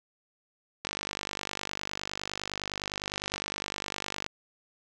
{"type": "click train", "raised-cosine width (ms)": 0.2, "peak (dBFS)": -15, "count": 171, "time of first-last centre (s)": [0.85, 4.264], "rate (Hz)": 49.8, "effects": []}